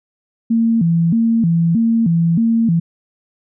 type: tone with vibrato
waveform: sine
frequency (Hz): 195.4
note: G3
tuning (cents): -5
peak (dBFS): -11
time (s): 0.5-2.8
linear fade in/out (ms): 10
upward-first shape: square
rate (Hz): 1.6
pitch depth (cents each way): 270
effects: none